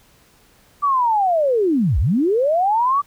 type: linear two-way sweep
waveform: sine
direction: down then up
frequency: 1174.7 to 51 to 1174.7 Hz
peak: -14 dBFS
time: 0.82-3.02 s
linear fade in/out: 20 ms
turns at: 1.99 s
effects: pink hiss -54 dBFS RMS until 3.06 s